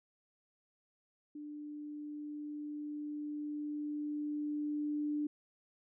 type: tone with level ramp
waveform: sine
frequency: 296.8 Hz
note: D4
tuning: 18 cents sharp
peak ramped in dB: -43 to -32 dBFS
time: 1.35-5.27 s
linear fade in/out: 5 ms
effects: none